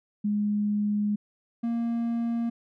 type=tone pair in turn; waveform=sine / triangle; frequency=207.7 / 233.1 Hz; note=G#3 / A#3; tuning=0 / 0 cents; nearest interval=major second; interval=200 cents; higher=second; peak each=-23 dBFS; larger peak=neither; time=0.24-1.16 / 1.63-2.5 s; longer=first; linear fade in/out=10 ms; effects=none